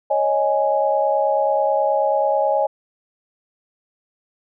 sine chord, C# suspended second, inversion none, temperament just, 554.4 / 623.7 / 831.5 Hz, C#5 / D#5 / G#5, 0 / +4 / +2 cents, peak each -20 dBFS, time 0.1-2.67 s, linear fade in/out 10 ms, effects none

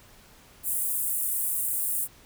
pink high-pass noise, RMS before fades -28 dBFS, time 0.63-2.08 s, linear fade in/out 50 ms, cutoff 8700 Hz, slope 48 dB/octave, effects pink hiss -54 dBFS RMS until 2.25 s

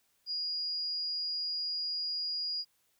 sine tone, 4868 Hz, D#8, 39 cents flat, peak -32 dBFS, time 0.26-2.65 s, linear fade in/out 50 ms, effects white hiss -73 dBFS RMS until 2.99 s

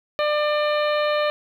harmonic tone with a mistuned harmonic, 597 Hz, D5, 28 cents sharp, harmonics 1 / 2 / 3 / 4 / 5 / 6 / 7, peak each -20 / -26 / -30 / -32 / -34 / -36 / -37 dBFS, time 0.19-1.3 s, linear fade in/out 0 ms, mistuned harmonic 6, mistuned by +49 cents, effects 9-bit

